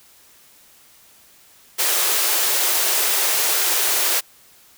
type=high-pass noise; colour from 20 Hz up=white; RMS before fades=-19 dBFS; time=1.78-4.21 s; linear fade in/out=20 ms; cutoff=330 Hz; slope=96 dB/octave; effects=white hiss -51 dBFS RMS until 4.77 s